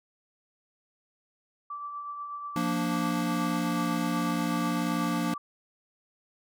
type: tone with tremolo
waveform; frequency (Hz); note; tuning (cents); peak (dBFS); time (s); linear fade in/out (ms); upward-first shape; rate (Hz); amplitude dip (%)
sine; 1163; D6; -17; -33; 1.7-5.38; 5; triangle; 8.2; 40
type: chord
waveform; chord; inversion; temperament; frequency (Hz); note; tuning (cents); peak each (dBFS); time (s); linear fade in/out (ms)
square; Bb major; second; equal; 174.61 / 233.1 / 293.7; F3 / Bb3 / D4; 0 / 0 / 0; -32; 2.56-5.34; 2
effects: none